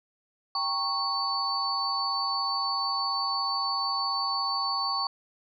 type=tone cluster; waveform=sine; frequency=789 / 926 / 1102 / 4497 Hz; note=G5 / A#5 / C#6 / C#8; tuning=+11 / -12 / -11 / +24 cents; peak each=-35 / -37 / -30 / -29 dBFS; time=0.55-5.07 s; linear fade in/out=2 ms; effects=none